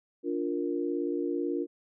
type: chord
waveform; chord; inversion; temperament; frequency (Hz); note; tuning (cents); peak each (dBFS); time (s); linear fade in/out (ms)
sine; Bb major; first; just; 291.4 / 349.6 / 466.2; D4 / F4 / Bb4; -13 / +2 / 0; -32 / -31 / -35; 0.23-1.67; 50
effects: none